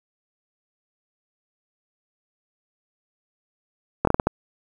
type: slowing click train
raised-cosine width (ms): 1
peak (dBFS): -3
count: 6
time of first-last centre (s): 4.05-4.27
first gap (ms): 23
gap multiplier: 1.33
effects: 7-bit